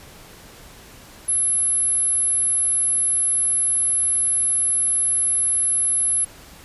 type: tone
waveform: sine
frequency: 11000 Hz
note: F9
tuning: 27 cents flat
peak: -17 dBFS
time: 1.28-6.25 s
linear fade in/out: 10 ms
effects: pink hiss -44 dBFS RMS until 6.64 s + resampled to 32000 Hz